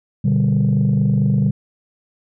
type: chord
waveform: sine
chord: G major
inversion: first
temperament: just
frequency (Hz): 122.5 / 147 / 196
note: B2 / D3 / G3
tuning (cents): -14 / +2 / 0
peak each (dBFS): -16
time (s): 0.24-1.51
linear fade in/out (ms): 10
effects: tanh soft clip ceiling -9 dBFS